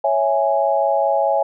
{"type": "chord", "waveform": "sine", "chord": "C# minor", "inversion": "none", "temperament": "equal", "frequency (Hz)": [554.4, 659.3, 830.6], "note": ["C#5", "E5", "G#5"], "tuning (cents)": [0, 0, 0], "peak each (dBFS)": -19, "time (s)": [0.04, 1.43], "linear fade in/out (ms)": 5, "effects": []}